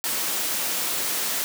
white high-pass noise, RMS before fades -26 dBFS, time 0.04-1.44 s, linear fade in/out 0 ms, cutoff 190 Hz, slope 12 dB/octave, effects none

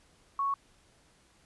sine tone, 1108.7 Hz, C#6, in tune, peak -27 dBFS, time 0.39-0.54 s, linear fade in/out 2 ms, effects pink hiss -64 dBFS RMS until 1.45 s + resampled to 24000 Hz

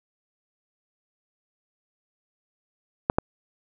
clicks, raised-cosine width 1 ms, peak -5 dBFS, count 2, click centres 3.099 / 3.185 s, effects none

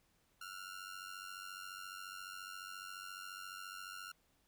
sawtooth ring-modulated tone, 1396.9 Hz, F6, in tune, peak -40 dBFS, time 0.41-4.12 s, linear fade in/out 5 ms, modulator 47.2 Hz, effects pink hiss -75 dBFS RMS until 4.47 s

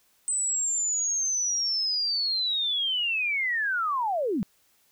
sine linear sweep, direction down, 8150 to 166.2 Hz, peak -24 dBFS, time 0.28-4.43 s, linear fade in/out 0 ms, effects white hiss -65 dBFS RMS until 4.91 s

